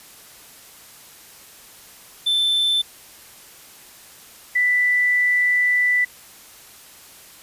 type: tone pair in turn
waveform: triangle / sine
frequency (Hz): 3536 / 1979.9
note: A7 / B6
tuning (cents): +8 / +4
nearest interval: minor seventh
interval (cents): 1004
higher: first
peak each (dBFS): -15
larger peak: neither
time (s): 2.26-2.82 / 4.55-6.05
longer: second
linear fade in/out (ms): 10
effects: white hiss -45 dBFS RMS until 7.42 s + resampled to 32000 Hz